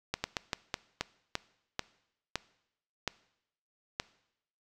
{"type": "slowing click train", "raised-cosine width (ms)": 0.2, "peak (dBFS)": -13, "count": 11, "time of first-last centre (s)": [0.14, 3.999], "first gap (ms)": 100, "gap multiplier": 1.28, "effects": ["noise-tail reverb RT60 0.8 s tail -20 dB re dry"]}